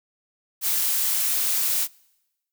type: noise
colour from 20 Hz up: blue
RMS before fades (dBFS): -23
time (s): 0.61-1.88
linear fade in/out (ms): 50
effects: noise-tail reverb RT60 1.0 s tail -26 dB re dry